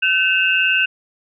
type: tone cluster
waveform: sine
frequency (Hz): 1527 / 2599 / 2781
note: G6 / E7 / F7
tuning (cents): -46 / -25 / -8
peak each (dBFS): -18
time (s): 0.02-0.86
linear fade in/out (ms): 10
effects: none